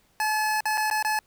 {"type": "tone with dropouts", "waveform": "25% pulse", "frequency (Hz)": 859, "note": "A5", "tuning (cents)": -42, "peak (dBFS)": -19, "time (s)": [0.2, 1.19], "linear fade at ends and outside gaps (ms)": 1, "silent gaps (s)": [[0.606, 0.655], [0.774, 0.778], [0.901, 0.911], [1.026, 1.048]], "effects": ["pink hiss -64 dBFS RMS until 1.26 s"]}